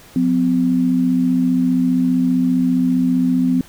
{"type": "tone pair together", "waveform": "sine", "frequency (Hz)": [179.77, 254.9], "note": ["F#3", "C4"], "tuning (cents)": [-50, -45], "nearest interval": "tritone", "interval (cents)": 605, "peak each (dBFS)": [-19, -14], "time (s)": [0.16, 3.61], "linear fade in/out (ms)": 2, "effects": ["pink hiss -44 dBFS RMS until 3.68 s"]}